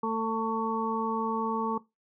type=harmonic tone; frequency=223.6 Hz; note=A3; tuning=28 cents sharp; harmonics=1 / 2 / 4 / 5; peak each=-32 / -32 / -32 / -32 dBFS; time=0.03-1.78 s; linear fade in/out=5 ms; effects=noise-tail reverb RT60 0.2 s tail -18 dB re dry